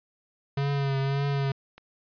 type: tone with vibrato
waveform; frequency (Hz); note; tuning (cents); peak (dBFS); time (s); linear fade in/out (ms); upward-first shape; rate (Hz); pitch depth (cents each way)
square; 138.59; C#3; 0; -25; 0.57-1.52; 5; triangle; 1.8; 42
type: click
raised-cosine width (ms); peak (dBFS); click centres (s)
0.3; -30; 1.78
effects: resampled to 11025 Hz